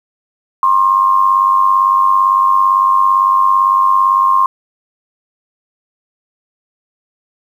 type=tone with amplitude modulation; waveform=sine; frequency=1066 Hz; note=C6; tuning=32 cents sharp; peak=-5 dBFS; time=0.63-4.46 s; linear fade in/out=2 ms; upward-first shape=sine; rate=97.8 Hz; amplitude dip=60%; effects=7-bit